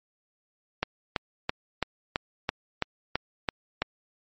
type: click train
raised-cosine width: 0.3 ms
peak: -9 dBFS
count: 10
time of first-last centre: 0.83-3.82 s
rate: 3.01 Hz
effects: MP3 32 kbps